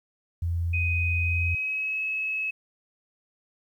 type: tone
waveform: sine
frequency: 85 Hz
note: F2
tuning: 46 cents flat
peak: -24 dBFS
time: 0.42-1.55 s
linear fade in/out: 5 ms
type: tone with pitch glide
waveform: sine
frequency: 2503 to 2579 Hz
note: D#7 to E7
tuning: +10 to -39 cents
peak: -26 dBFS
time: 0.73-2.51 s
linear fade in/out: 10 ms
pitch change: +51 cents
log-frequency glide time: 1.2-2.01 s
effects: 10-bit